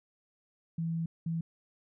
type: tone bursts at uneven times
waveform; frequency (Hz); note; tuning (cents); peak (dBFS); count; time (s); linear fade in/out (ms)
sine; 165; E3; +2; -30; 2; 0.78-1.06 / 1.26-1.41; 5
effects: none